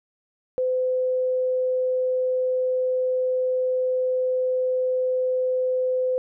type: tone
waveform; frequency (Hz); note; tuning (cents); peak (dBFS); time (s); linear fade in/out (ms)
sine; 510; C5; -44; -20; 0.58-6.18; 0
effects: none